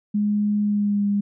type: tone with pitch glide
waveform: sine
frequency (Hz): 207.7 to 202.8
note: G#3 to G#3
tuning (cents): 0 to -41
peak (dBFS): -18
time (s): 0.14-1.21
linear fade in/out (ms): 10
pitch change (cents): -41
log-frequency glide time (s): 0.62-1.06
effects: none